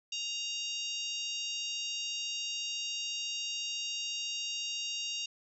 harmonic tone, 934 Hz, A#5, 3 cents sharp, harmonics 3 / 4 / 5 / 6 / 7 / 8, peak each -37 / -41 / -44 / -44 / -44 / -51 dBFS, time 0.12-5.26 s, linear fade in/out 5 ms, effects none

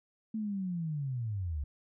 sine linear sweep, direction down, 223.1 to 67.1 Hz, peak -32 dBFS, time 0.34-1.64 s, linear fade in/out 5 ms, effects none

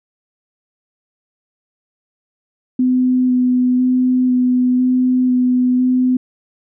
sine tone with vibrato, 252.1 Hz, B3, 36 cents sharp, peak -11 dBFS, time 2.79-6.17 s, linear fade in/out 5 ms, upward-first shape square, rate 1 Hz, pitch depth 10 cents each way, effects none

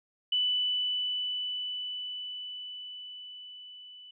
sine tone with level ramp, 2984 Hz, F#7, 14 cents sharp, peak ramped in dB -24 to -47 dBFS, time 0.32-4.11 s, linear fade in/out 5 ms, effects none

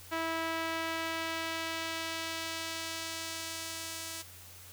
sawtooth tone with band-pass filter sweep, 326.6 Hz, E4, 16 cents flat, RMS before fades -37 dBFS, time 0.11-4.23 s, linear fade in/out 20 ms, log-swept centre 1500 to 8600 Hz, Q 0.7, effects added 90 Hz sine -55 dBFS peak until 4.72 s + white hiss -52 dBFS RMS until 4.72 s

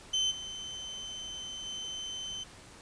35% pulse tone with level steps, 3070 Hz, G7, 37 cents flat, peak -25 / -37 / -35 dBFS, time 0.13-2.44 s, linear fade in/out 10 ms, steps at 0.3 / 1.65 s, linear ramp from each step 20 ms, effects pink hiss -52 dBFS RMS until 2.81 s + resampled to 22050 Hz

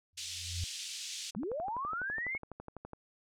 sine tone with exponential growth, 87.31 Hz, F2, in tune, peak -31 dBFS, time 0.13-0.64 s, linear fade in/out 0 ms, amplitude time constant 110 ms
pink band-pass noise, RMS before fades -42 dBFS, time 0.17-1.31 s, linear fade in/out 10 ms, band 3000 to 7900 Hz, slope 24 dB/octave
click train, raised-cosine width 1 ms, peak -30 dBFS, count 20, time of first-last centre 1.35-2.933 s, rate 12 Hz
sine linear sweep, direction up, 170 to 2217 Hz, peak -34 dBFS, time 1.36-2.38 s, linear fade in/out 10 ms
effects none

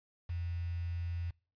sine tone with quantisation, 85.9 Hz, F2, 28 cents flat, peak -34 dBFS, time 0.29-1.31 s, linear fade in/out 10 ms, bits 9, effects noise-tail reverb RT60 0.4 s tail -26 dB re dry + resampled to 11025 Hz

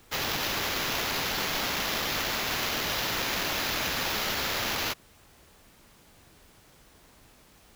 white noise with sample-and-hold, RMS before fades -30 dBFS, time 0.11-4.94 s, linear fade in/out 20 ms, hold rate 8820 Hz, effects pink hiss -57 dBFS RMS until 7.75 s

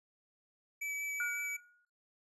square tone with vibrato, 2296 Hz, D7, 40 cents flat, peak -37 dBFS, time 0.81-1.57 s, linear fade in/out 10 ms, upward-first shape triangle, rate 5.4 Hz, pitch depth 11 cents each way
sine tone with exponential decay, 1445 Hz, F#6, 41 cents flat, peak -32 dBFS, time 1.2-1.85 s, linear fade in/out 2 ms, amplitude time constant 140 ms
effects noise-tail reverb RT60 0.3 s tail -19 dB re dry + resampled to 32000 Hz

